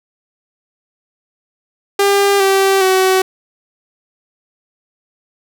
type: tone with pitch steps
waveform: sawtooth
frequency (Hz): 399.8 / 388.2 / 376.9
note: G4 / G4 / F#4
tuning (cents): +34 / -17 / +32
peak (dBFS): -6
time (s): 1.99-3.22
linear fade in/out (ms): 5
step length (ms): 410
effects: none